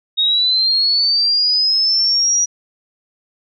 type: linear sweep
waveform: sine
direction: up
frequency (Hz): 3729 to 5800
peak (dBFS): -12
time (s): 0.17-2.46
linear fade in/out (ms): 20
effects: none